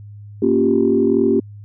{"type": "chord", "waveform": "sine", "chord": "G half-diminished seventh", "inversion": "first", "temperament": "equal with one note detuned", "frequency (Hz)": [233.1, 277.2, 349.2, 390.6], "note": ["Bb3", "Db4", "F4", "G4"], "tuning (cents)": [0, 0, 0, -6], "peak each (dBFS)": [-18, -18, -19, -16], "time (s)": [0.42, 1.4], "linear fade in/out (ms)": 5, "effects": ["tanh soft clip ceiling -2 dBFS", "added 103 Hz sine -34 dBFS peak until 1.64 s"]}